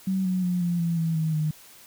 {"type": "tone with pitch steps", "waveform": "sine", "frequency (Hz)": [190, 184.38, 178.92, 173.63, 168.49, 163.5, 158.67, 153.97], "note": ["F#3", "F#3", "F3", "F3", "E3", "E3", "D#3", "D#3"], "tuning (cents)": [46, -6, 42, -10, 38, -14, 34, -18], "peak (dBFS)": -22, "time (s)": [0.07, 1.51], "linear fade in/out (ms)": 5, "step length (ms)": 180, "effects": ["white hiss -50 dBFS RMS until 1.86 s"]}